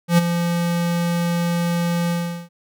square tone with ADSR envelope, 171.8 Hz, F3, 28 cents flat, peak -10 dBFS, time 0.08-2.49 s, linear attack 100 ms, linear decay 19 ms, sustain -9 dB, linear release 390 ms, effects none

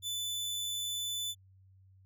sawtooth tone, 3499 Hz, A7, 10 cents flat, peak -31 dBFS, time 0.02-1.35 s, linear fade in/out 50 ms, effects added 95 Hz sine -58 dBFS peak until 2.05 s

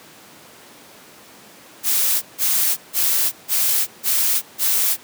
blue noise bursts, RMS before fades -18 dBFS, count 6, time 1.83-4.97 s, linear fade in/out 50 ms, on 390 ms, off 160 ms, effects pink hiss -44 dBFS RMS until 5.03 s + high-pass 200 Hz 12 dB/octave

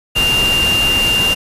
sine tone in noise, 2794 Hz, F7, in tune, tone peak -12 dBFS, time 0.15-1.35 s, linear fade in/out 20 ms, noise pink, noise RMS -20 dBFS, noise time 0.15-1.35 s, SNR +5 dB, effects resampled to 32000 Hz

